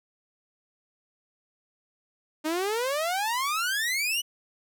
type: exponential sweep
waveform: sawtooth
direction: up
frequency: 301.3 to 2998 Hz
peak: -22 dBFS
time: 2.44-4.22 s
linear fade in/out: 20 ms
effects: none